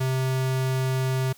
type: tone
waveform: square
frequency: 130.81 Hz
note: C3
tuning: in tune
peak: -23 dBFS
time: 0-1.33 s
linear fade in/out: 10 ms
effects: white hiss -54 dBFS RMS until 1.37 s